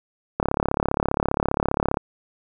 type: click train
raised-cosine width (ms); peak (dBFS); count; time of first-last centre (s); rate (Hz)
1; -6; 56; 0.4-1.971; 35
effects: none